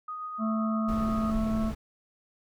sine tone with tremolo, 1244.5 Hz, D#6, in tune, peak -33 dBFS, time 0.08-1.31 s, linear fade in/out 5 ms, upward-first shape sine, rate 7.7 Hz, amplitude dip 25%
harmonic tone, 220 Hz, A3, in tune, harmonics 1 / 3 / 5 / 6, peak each -26 / -37 / -43 / -44 dBFS, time 0.38-1.73 s, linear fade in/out 50 ms
brown noise, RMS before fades -34 dBFS, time 0.88-1.75 s, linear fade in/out 10 ms
effects none

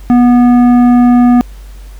sine tone with tanh clipping, 244 Hz, B3, 21 cents flat, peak -5 dBFS, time 0.1-1.41 s, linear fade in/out 0 ms, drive 11 dB, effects added 48 Hz sine -27 dBFS peak until 1.99 s + pink hiss -43 dBFS RMS until 1.99 s

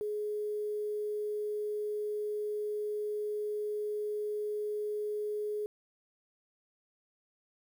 sine tone, 420 Hz, G#4, 19 cents sharp, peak -32 dBFS, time 0.01-5.66 s, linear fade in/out 0 ms, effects 10-bit

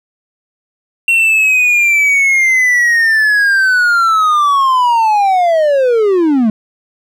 triangle linear sweep, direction down, 2738 to 207.7 Hz, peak -6 dBFS, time 1.08-6.5 s, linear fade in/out 2 ms, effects none

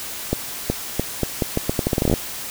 accelerating click train, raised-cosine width 2 ms, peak -5 dBFS, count 18, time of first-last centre 0.33-2.138 s, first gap 370 ms, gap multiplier 0.8, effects white hiss -31 dBFS RMS until 2.5 s

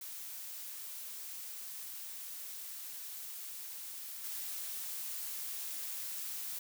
blue noise with level steps, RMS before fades -45 / -41 dBFS, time 0.01-6.59 s, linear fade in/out 5 ms, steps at 4.24 s, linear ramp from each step 2 ms, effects none

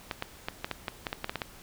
clicks, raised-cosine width 0.3 ms, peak -15 dBFS, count 12, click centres 0.112 / 0.224 / 0.485 / 0.645 / 0.713 / 0.882 / 1.068 / 1.129 / 1.244 / 1.295 / 1.357 / 1.418 s, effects pink hiss -51 dBFS RMS until 1.62 s

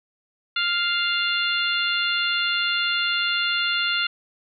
harmonic tone, 698.5 Hz, F5, in tune, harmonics 2 / 3 / 4 / 5 / 6, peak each -25 / -30 / -25 / -28 / -30 dBFS, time 0.56-4.07 s, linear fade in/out 5 ms, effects none

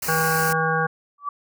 white band-stop noise, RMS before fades -28 dBFS, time 0.02-0.53 s, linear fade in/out 5 ms, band 2900 to 4100 Hz, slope 96 dB/octave
harmonic tone, 160.8 Hz, E3, 43 cents flat, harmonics 1 / 3 / 5 / 7 / 9 / 10, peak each -26 / -26 / -26 / -26 / -26 / -26 dBFS, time 0.08-0.87 s, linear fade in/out 10 ms
sine tone with exponential growth, 1151 Hz, D6, 35 cents flat, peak -20 dBFS, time 1.18-1.29 s, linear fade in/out 5 ms, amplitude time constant 23 ms
effects none

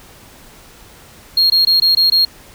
sine tone bursts, 4257 Hz, C8, 29 cents sharp, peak -6 dBFS, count 6, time 1.37-2.25 s, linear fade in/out 5 ms, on 130 ms, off 20 ms, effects tanh soft clip ceiling -8 dBFS + pink hiss -42 dBFS RMS until 2.54 s

